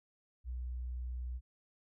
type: tone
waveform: sine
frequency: 61.7 Hz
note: B1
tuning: 1 cent flat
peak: -37 dBFS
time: 0.44-1.41 s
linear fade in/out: 50 ms
effects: none